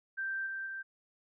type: tone with level steps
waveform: sine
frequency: 1568 Hz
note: G6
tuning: in tune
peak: -33 / -36 / -38 dBFS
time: 0.17-0.83 s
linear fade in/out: 20 ms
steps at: 0.46 / 0.66 s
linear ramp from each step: 10 ms
effects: none